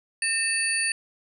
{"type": "tone cluster", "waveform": "sine", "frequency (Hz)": [1815, 2625, 4548, 9570], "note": ["A#6", "E7", "C#8", "D9"], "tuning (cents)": [-47, -8, 44, 32], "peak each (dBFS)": [-29, -28, -31, -26], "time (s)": [0.22, 0.92], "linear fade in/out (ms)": 2, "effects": []}